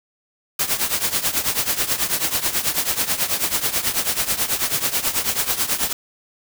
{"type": "noise with tremolo", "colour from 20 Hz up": "white", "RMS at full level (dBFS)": -18, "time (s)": [0.59, 5.93], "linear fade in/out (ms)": 5, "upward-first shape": "triangle", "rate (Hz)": 9.2, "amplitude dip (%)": 85, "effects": []}